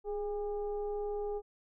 sine tone with frequency modulation, 415.3 Hz, G#4, in tune, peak -33 dBFS, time 0.04-1.42 s, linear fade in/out 50 ms, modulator 396 Hz, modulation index 0.63, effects none

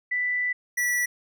sine / square tone pair in turn, 1982 / 1953.6 Hz, B6 / B6, +6 / -19 cents, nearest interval unison, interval 25 cents, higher first, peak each -23 dBFS, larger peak neither, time 0.11-0.53 / 0.77-1.06 s, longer first, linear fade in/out 10 ms, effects none

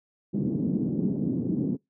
pink band-pass noise, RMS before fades -27 dBFS, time 0.33-1.77 s, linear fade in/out 20 ms, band 170 to 290 Hz, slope 24 dB/octave, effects noise-tail reverb RT60 0.2 s tail -26 dB re dry

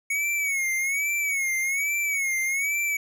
square tone with vibrato, 2217 Hz, C#7, in tune, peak -24 dBFS, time 0.1-2.97 s, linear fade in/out 5 ms, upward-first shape sine, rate 1.2 Hz, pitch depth 98 cents each way, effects none

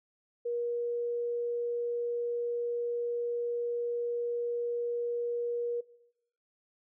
sine tone, 476.5 Hz, A#4, 38 cents sharp, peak -30 dBFS, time 0.45-5.81 s, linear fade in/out 10 ms, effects noise-tail reverb RT60 0.8 s tail -20 dB re dry

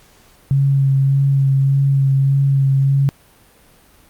sine tone with vibrato, 137 Hz, C#3, 20 cents flat, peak -11 dBFS, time 0.51-3.09 s, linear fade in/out 0 ms, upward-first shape sine, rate 1.7 Hz, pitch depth 17 cents each way, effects pink hiss -50 dBFS RMS until 4.09 s + Opus 48 kbps

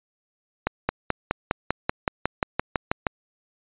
accelerating click train, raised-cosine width 0.5 ms, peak -6 dBFS, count 14, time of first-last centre 0.67-3.068 s, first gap 220 ms, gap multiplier 0.97, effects resampled to 8000 Hz

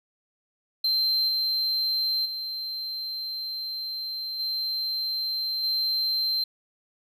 triangle tone with level steps, 4125 Hz, C8, 25 cents flat, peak -20 / -22 / -29 / -25 / -22 dBFS, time 0.84-6.44 s, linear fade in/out 5 ms, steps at 1.28 / 2.25 / 4.39 / 5.63 s, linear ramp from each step 10 ms, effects none

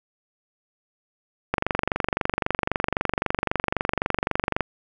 click train, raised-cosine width 0.5 ms, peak -6 dBFS, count 74, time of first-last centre 1.54-4.607 s, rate 23.8 Hz, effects none

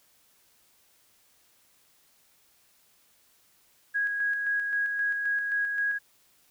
sine tone with tremolo, 1651 Hz, G#6, 11 cents flat, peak -24 dBFS, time 3.94-5.99 s, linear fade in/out 20 ms, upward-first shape square, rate 3.8 Hz, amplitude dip 35%, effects white hiss -64 dBFS RMS until 6.5 s

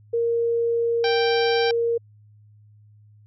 sine tone, 466.2 Hz, A#4, in tune, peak -19 dBFS, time 0.13-1.98 s, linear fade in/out 10 ms
harmonic tone, 784 Hz, G5, in tune, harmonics 1 / 2 / 3 / 4 / 5 / 6 / 7, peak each -26 / -29 / -31 / -32 / -33 / -34 / -34 dBFS, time 1.04-1.71 s, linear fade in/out 2 ms
effects added 105 Hz sine -49 dBFS peak until 3.26 s

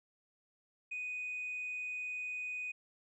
triangle tone with hard clipping, 2489 Hz, D#7, in tune, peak -38 dBFS, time 0.91-2.72 s, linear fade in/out 10 ms, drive 4 dB, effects resampled to 22050 Hz

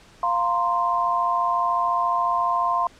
sine chord, F suspended fourth, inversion none, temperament equal, 698.5 / 932.3 / 1046.5 Hz, F5 / Bb5 / C6, 0 / 0 / 0 cents, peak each -25 / -27 / -21 dBFS, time 0.23-2.87 s, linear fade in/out 2 ms, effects pink hiss -51 dBFS RMS until 2.99 s + low-pass 7000 Hz 12 dB/octave

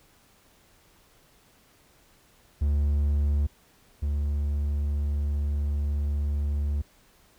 triangle tone pair in turn, 72.5 / 72.5 Hz, D2 / D2, -22 / -22 cents, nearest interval unison, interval 0 cents, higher neither, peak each -19 / -22 dBFS, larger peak first, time 2.61-3.47 / 4.02-6.82 s, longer second, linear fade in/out 10 ms, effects pink hiss -60 dBFS RMS until 7.38 s

